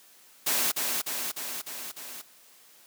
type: noise with echo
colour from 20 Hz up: white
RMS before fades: -26 dBFS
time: 0.46-0.72 s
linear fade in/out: 10 ms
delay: 300 ms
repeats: 5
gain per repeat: -3 dB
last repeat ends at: 2.22 s
effects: white hiss -56 dBFS RMS until 2.86 s + high-pass 200 Hz 12 dB/octave